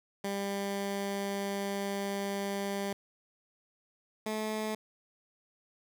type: tone pair in turn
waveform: 15% pulse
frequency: 198.9 / 216.3 Hz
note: G3 / A3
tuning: +25 / -29 cents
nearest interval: minor second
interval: 146 cents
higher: second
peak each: -26 dBFS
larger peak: neither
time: 0.24-2.93 / 4.26-4.75 s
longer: first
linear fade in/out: 5 ms
effects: none